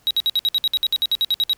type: tone bursts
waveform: triangle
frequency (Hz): 3839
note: B7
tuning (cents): -50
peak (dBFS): -14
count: 16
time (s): 0.07-1.532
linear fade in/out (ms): 0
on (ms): 37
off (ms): 58
effects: pink hiss -57 dBFS RMS until 1.57 s